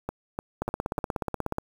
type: two click trains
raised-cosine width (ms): 1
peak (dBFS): -16 / -14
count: 4 / 17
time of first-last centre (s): 0.09-0.988 / 0.62-1.584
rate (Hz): 3.34 / 16.6
effects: 7-bit